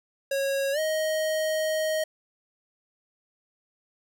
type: tone with pitch glide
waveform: square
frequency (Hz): 549 to 627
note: C#5 to D#5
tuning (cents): -17 to +13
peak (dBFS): -25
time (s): 0.31-2.04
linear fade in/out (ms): 5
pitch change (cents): +230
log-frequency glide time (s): 0.72-0.79
effects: none